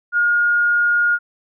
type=tone; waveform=sine; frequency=1427 Hz; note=F6; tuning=37 cents sharp; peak=-13 dBFS; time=0.12-1.19 s; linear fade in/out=50 ms; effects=none

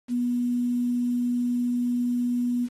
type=tone with quantisation; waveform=sine; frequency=243.6 Hz; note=B3; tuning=24 cents flat; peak=-22 dBFS; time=0.08-2.69 s; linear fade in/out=50 ms; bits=8; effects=AAC 32 kbps

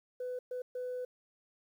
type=tone bursts at uneven times; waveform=sine; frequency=500 Hz; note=B4; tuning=21 cents sharp; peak=-34 dBFS; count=3; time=0.2-0.39 / 0.51-0.62 / 0.75-1.05 s; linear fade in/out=5 ms; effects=tanh soft clip ceiling -33 dBFS + 11-bit

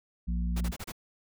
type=harmonic tone; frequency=58.8 Hz; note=A#1; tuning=16 cents sharp; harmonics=1 / 3 / 4; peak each=-28 / -34 / -43 dBFS; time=0.27-0.72 s; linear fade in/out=20 ms
type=noise bursts; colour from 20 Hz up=pink; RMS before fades=-39 dBFS; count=5; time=0.56-0.921 s; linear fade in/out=10 ms; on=49 ms; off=29 ms
effects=none

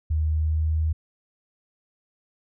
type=tone with pitch glide; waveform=sine; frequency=77.78 to 78.96 Hz; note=D#2 to D#2; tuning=0 to +26 cents; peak=-20 dBFS; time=0.1-0.93 s; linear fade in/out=10 ms; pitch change=+26 cents; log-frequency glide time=0.3-0.82 s; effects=none

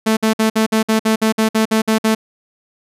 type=tone bursts; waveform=sawtooth; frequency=220 Hz; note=A3; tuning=in tune; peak=-8 dBFS; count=13; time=0.06-2.15 s; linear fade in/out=10 ms; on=110 ms; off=55 ms; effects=resampled to 32000 Hz

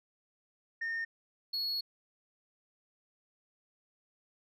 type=tone pair in turn; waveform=sine; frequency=1828 / 4348 Hz; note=A#6 / C#8; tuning=-34 / -34 cents; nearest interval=octave + minor third; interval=1500 cents; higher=second; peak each=-31 / -29 dBFS; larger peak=second; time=0.81-1.05 / 1.53-1.81 s; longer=second; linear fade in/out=10 ms; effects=tanh soft clip ceiling -31 dBFS

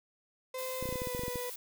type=tone with pitch glide; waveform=35% pulse; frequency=515 to 493.5 Hz; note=C5 to B4; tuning=-28 to -1 cents; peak=-35 dBFS; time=0.54-1.5 s; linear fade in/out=5 ms; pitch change=-73 cents; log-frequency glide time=0.79-1.2 s
type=noise; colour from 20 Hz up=blue; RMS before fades=-43 dBFS; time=0.58-1.56 s; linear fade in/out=5 ms
type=clicks; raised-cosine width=3 ms; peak=-26 dBFS; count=12; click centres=0.826 / 0.856 / 0.89 / 0.926 / 0.957 / 1.019 / 1.072 / 1.149 / 1.194 / 1.235 / 1.281 / 1.357 s
effects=none

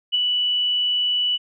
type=tone with ADSR envelope; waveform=sine; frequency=2960 Hz; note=F#7; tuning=in tune; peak=-15 dBFS; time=0.12-1.38 s; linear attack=25 ms; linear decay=18 ms; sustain=-3 dB; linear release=28 ms; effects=none

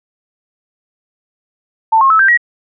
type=tone with pitch steps; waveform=sine; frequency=890 / 1076.9 / 1303 / 1576.7 / 1907.8 Hz; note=A5 / C6 / E6 / G6 / A#6; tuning=+20 / +50 / -20 / +10 / +40 cents; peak=-6 dBFS; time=1.92-2.375 s; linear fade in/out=10 ms; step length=91 ms; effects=none

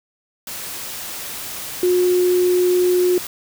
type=tone in noise; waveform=sine; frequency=360 Hz; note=F#4; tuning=47 cents flat; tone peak=-13 dBFS; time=1.83-3.18 s; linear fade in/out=2 ms; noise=white; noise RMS=-30 dBFS; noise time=0.47-3.27 s; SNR=+14 dB; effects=none

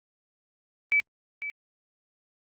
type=tone with echo; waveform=sine; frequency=2302 Hz; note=D7; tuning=35 cents flat; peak=-19 dBFS; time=0.92-1 s; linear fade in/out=0 ms; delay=500 ms; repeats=1; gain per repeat=-12 dB; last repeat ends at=1.5 s; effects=Opus 32 kbps

